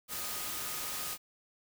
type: tone in noise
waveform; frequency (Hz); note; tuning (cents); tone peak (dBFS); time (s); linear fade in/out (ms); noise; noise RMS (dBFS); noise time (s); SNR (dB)
sine; 1244; D#6; -1; -49; 0.08-1.18; 50; white; -38; 0.08-1.18; -14
effects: none